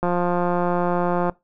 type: click train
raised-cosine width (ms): 1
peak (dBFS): -9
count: 224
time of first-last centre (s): 0.03-1.297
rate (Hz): 176
effects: noise-tail reverb RT60 0.2 s tail -21 dB re dry